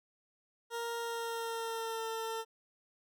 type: tone with pitch glide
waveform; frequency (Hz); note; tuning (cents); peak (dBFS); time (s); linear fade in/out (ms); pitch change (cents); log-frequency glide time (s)
20% pulse; 466.7 to 449.5; A#4 to A4; +2 to +37; -31; 0.7-2.45; 50; -65; 0.98-2.07
effects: none